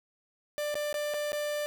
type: tone with dropouts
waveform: 45% pulse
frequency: 592 Hz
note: D5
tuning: 14 cents sharp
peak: -30 dBFS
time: 0.58-1.66 s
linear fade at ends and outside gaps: 0 ms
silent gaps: 0.743-0.754 / 0.928-0.942 / 1.138-1.142 / 1.32-1.33 s
effects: none